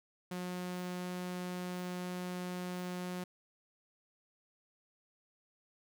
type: tone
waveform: sawtooth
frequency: 180.2 Hz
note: F#3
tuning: 45 cents flat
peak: -34 dBFS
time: 0.31-3.24 s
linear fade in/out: 5 ms
effects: none